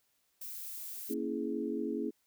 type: noise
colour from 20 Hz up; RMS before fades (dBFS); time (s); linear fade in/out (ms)
violet; -43; 0.41-1.14; 5
type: chord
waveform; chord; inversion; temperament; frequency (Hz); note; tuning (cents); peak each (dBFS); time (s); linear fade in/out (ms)
sine; A# half-diminished seventh; none; equal with one note detuned; 233.1 / 277.2 / 329.6 / 419.4; A#3 / C#4 / E4 / G#4; 0 / 0 / 0 / +17; -38; 1.09-2.11; 20
effects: white hiss -75 dBFS RMS until 2.26 s